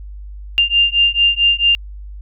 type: beating tone pair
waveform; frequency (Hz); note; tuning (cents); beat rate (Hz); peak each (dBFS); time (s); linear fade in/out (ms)
sine; 2794 / 2798.5; F7 / F7; 0 / +3; 4.5; -14; 0.58-1.75; 0
effects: added 50 Hz sine -29 dBFS peak until 2.21 s